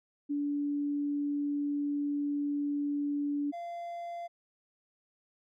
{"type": "tone pair in turn", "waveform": ["sine", "triangle"], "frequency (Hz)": [288.7, 688.5], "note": ["D4", "F5"], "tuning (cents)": [-30, -25], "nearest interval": "octave + minor third", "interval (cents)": 1505, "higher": "second", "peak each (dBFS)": [-29, -35], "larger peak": "first", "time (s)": [[0.29, 3.52], [3.52, 4.28]], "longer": "first", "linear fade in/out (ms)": 20, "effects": []}